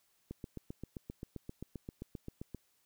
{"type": "click train", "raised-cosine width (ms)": 3, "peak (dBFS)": -29, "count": 18, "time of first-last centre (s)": [0.31, 2.547], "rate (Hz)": 7.6, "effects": ["white hiss -74 dBFS RMS until 2.85 s"]}